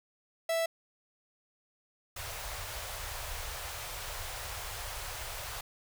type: tone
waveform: 45% pulse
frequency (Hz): 659.3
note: E5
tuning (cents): 0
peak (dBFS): -28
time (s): 0.49-0.66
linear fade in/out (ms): 5
type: band-stop noise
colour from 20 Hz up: pink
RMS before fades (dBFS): -40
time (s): 2.16-5.61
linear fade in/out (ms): 5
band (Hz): 100 to 530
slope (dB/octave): 24
effects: none